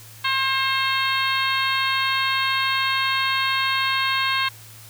harmonic tone with a mistuned harmonic, 533 Hz, C5, 32 cents sharp, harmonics 2 / 3 / 4 / 5 / 6 / 7 / 8, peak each -24 / -26 / -27 / -28 / -29 / -29 / -30 dBFS, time 0.24-4.49 s, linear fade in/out 10 ms, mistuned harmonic 8, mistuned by +20 cents, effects added 110 Hz sine -45 dBFS peak until 4.89 s + white hiss -45 dBFS RMS until 4.89 s

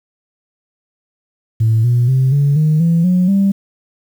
sine tone with pitch steps, 111.7 / 121.11 / 131.31 / 142.37 / 154.36 / 167.36 / 181.46 / 196.74 Hz, A2 / B2 / C3 / C#3 / D#3 / E3 / F#3 / G3, +27 / -33 / +7 / +47 / -13 / +27 / -33 / +7 cents, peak -8 dBFS, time 1.6-3.52 s, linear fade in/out 10 ms, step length 240 ms, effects tanh soft clip ceiling -6 dBFS + 7-bit

